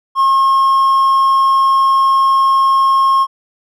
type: tone with hard clipping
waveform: triangle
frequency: 1078 Hz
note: C#6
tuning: 49 cents flat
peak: -9 dBFS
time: 0.15-3.27 s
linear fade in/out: 50 ms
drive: 5 dB
effects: none